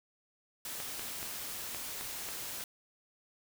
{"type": "noise", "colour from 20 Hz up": "white", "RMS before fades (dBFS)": -41, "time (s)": [0.65, 2.64], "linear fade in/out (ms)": 2}
{"type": "clicks", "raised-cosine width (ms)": 0.3, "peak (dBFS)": -25, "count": 6, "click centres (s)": [0.802, 0.995, 1.229, 1.747, 2.011, 2.288]}
{"effects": []}